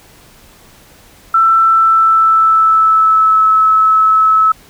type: tone with pitch glide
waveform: sine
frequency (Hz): 1334 to 1298.3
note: E6 to E6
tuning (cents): +20 to -27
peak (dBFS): -6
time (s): 1.34-4.52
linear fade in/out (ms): 5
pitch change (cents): -47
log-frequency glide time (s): 1.59-3.5
effects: pink hiss -43 dBFS RMS until 4.69 s